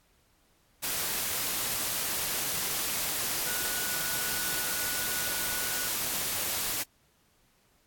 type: tone in noise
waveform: sine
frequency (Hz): 1467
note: F#6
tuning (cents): -15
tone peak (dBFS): -39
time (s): 3.45-5.89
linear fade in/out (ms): 20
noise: white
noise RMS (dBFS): -31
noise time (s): 0.82-6.84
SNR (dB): -11
effects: pink hiss -67 dBFS RMS until 7.86 s + AAC 64 kbps